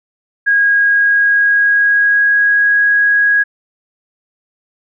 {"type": "tone with pitch glide", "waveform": "sine", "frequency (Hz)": [1639, 1654.2], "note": ["G#6", "G#6"], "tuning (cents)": [-23, -7], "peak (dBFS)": -8, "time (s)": [0.46, 3.44], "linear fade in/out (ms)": 20, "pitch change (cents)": 16, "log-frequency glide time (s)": [0.93, 2.79], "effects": []}